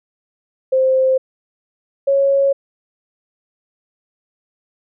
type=tone pair in turn; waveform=sine; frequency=523.3 / 551.9 Hz; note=C5 / C#5; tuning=0 / -8 cents; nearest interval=minor second; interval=92 cents; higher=second; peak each=-11 dBFS; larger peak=neither; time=0.72-1.18 / 2.07-2.53 s; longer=neither; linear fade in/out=10 ms; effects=none